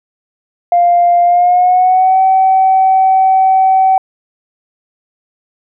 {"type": "tone with pitch glide", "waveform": "sine", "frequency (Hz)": [698.5, 761.7], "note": ["F5", "G5"], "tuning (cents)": [0, -50], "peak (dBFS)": -5, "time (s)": [0.72, 3.98], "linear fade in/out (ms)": 2, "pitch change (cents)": 150, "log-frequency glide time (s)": [1.24, 2.21], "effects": ["tanh soft clip ceiling -1 dBFS"]}